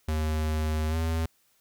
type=tone with pitch glide; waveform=square; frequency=77.78 to 81.22 Hz; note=D#2 to E2; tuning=0 to -25 cents; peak=-26 dBFS; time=0.08-1.26 s; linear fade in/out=5 ms; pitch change=+75 cents; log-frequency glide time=0.89-0.96 s; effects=white hiss -67 dBFS RMS until 1.6 s